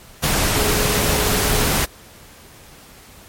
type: tone in noise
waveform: sine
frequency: 421.8 Hz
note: G#4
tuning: 27 cents sharp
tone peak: -26 dBFS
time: 0.53-1.72 s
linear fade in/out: 20 ms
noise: pink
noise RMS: -18 dBFS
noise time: 0.22-1.86 s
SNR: -11 dB
effects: pink hiss -44 dBFS RMS until 3.28 s + MP3 64 kbps